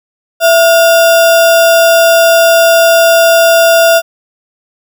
sine tone with sample-and-hold, 666 Hz, E5, 18 cents sharp, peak -3 dBFS, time 0.4-4.02 s, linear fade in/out 50 ms, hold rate 2100 Hz, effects none

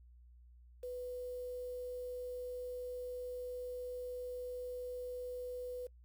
sine tone with quantisation, 496.5 Hz, B4, 9 cents sharp, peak -40 dBFS, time 0.83-5.87 s, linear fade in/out 5 ms, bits 10, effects noise-tail reverb RT60 0.1 s tail -23 dB re dry + added 60 Hz sine -57 dBFS peak until 6.04 s

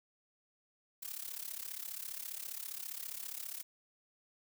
blue noise with amplitude modulation, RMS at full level -40 dBFS, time 1.02-3.63 s, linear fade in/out 10 ms, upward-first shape sine, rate 34.9 Hz, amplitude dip 85%, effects none

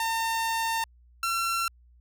sawtooth tone pair in turn, 907 / 1356.6 Hz, A#5 / E6, -48 / +49 cents, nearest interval perfect fifth, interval 697 cents, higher second, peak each -22 / -22 dBFS, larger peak neither, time 0-0.84 / 1.23-1.68 s, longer first, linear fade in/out 2 ms, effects added 60 Hz sine -54 dBFS peak until 2 s

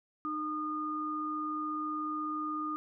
sine tone pair together, 305.7 / 1222 Hz, D#4 / D#6, -30 / -32 cents, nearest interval 2 octaves, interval 2398 cents, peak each -37 / -34 dBFS, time 0.25-2.76 s, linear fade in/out 0 ms, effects none

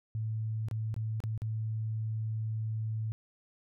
sine tone with dropouts, 110 Hz, A2, in tune, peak -31 dBFS, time 0.15-3.12 s, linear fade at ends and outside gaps 0 ms, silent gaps 0.685-0.712 / 0.942-0.964 / 1.203-1.238 / 1.377-1.419 s, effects none

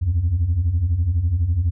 sine beating tone pair, 77.1 / 89.1 Hz, D#2 / F2, -15 / +35 cents, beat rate 12 Hz, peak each -21 / -16 dBFS, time 0.01-1.71 s, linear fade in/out 20 ms, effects tanh soft clip ceiling -13 dBFS

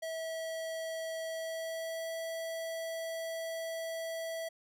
square tone with pitch glide, 649 to 655.4 Hz, E5 to E5, -27 to -10 cents, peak -37 dBFS, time 0.02-4.49 s, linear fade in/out 10 ms, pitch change +17 cents, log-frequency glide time 1.26-2.16 s, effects none

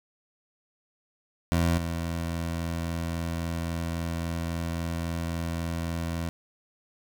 20% pulse tone pair in turn, 84.4 / 83.67 Hz, E2 / E2, +41 / +26 cents, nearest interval unison, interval 15 cents, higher first, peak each -17 / -24 dBFS, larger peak first, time 1.52-1.78 / 1.78-6.29 s, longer second, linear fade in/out 0 ms, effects none

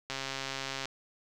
click train, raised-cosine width 0.2 ms, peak -18 dBFS, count 103, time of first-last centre 0.1-0.856 s, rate 135 Hz, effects none

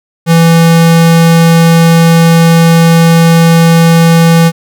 square tone, 166.1 Hz, E3, 13 cents sharp, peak -3 dBFS, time 0.26-4.52 s, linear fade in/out 50 ms, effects none

